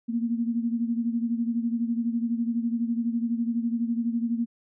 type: beating tone pair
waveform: sine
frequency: 231 / 243 Hz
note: A#3 / B3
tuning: -16 / -28 cents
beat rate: 12 Hz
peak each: -25 / -30 dBFS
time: 0.08-4.46 s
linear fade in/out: 20 ms
effects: none